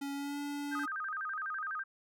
square tone with pitch glide, 280 to 287.4 Hz, C#4 to D4, +18 to -37 cents, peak -37 dBFS, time 0.01-0.86 s, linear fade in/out 10 ms, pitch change +45 cents, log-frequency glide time 0.13-0.39 s
sine tone with vibrato, 1402 Hz, F6, 6 cents sharp, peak -35 dBFS, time 0.71-1.84 s, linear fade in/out 20 ms, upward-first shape square, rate 12 Hz, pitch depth 200 cents each way
effects none

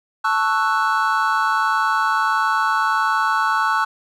triangle chord, F# minor seventh, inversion first, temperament equal, 880 / 1108.7 / 1318.5 / 1480 Hz, A5 / C#6 / E6 / F#6, 0 / 0 / 0 / 0 cents, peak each -20 dBFS, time 0.24-3.85 s, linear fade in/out 10 ms, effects none

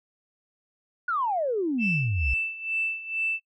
sine exponential sweep, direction down, 1485 to 58.27 Hz, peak -23 dBFS, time 1.08-2.34 s, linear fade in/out 5 ms
sine tone with tremolo, 2650 Hz, E7, 9 cents sharp, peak -23 dBFS, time 1.78-3.4 s, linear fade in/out 50 ms, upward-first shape sine, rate 2.2 Hz, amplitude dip 80%
effects noise-tail reverb RT60 0.1 s tail -22 dB re dry + tanh soft clip ceiling -15 dBFS

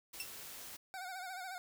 white noise, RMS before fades -49 dBFS, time 0.13-0.77 s, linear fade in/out 10 ms
15% pulse tone with exponential decay, 2700 Hz, E7, 41 cents sharp, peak -29 dBFS, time 0.2-0.31 s, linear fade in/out 1 ms, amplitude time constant 23 ms
25% pulse tone with vibrato, 743 Hz, F#5, 7 cents sharp, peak -39 dBFS, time 0.94-1.58 s, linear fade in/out 0 ms, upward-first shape sine, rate 14 Hz, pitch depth 71 cents each way
effects none

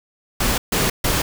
pink noise bursts, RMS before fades -19 dBFS, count 3, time 0.4-1.22 s, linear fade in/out 5 ms, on 180 ms, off 140 ms, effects none

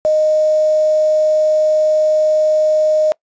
sine tone with quantisation, 618 Hz, D#5, 12 cents flat, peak -10 dBFS, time 0.05-3.12 s, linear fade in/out 0 ms, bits 5, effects noise-tail reverb RT60 0.1 s tail -24 dB re dry + resampled to 16000 Hz

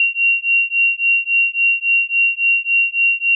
sine beating tone pair, 2751 / 2754.6 Hz, F7 / F7, -27 / -24 cents, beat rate 3.6 Hz, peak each -16 dBFS, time 0-3.35 s, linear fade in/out 2 ms, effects none

